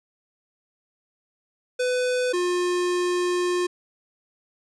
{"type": "tone pair in turn", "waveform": "square", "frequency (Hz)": [500, 356.4], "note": ["B4", "F4"], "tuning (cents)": [21, 35], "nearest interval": "tritone", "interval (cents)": 586, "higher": "first", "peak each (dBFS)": -22, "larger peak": "neither", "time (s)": [[1.79, 2.33], [2.33, 3.67]], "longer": "second", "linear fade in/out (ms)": 10, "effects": ["resampled to 22050 Hz"]}